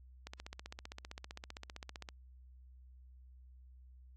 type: click train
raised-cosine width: 0.2 ms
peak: -28 dBFS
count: 29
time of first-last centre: 0.27-2.088 s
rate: 15.4 Hz
effects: added 63 Hz sine -55 dBFS peak until 4.16 s + AAC 48 kbps